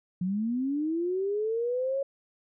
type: linear sweep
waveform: sine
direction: up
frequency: 174.61 to 556 Hz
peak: -26 dBFS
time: 0.21-2.03 s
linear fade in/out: 5 ms
effects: none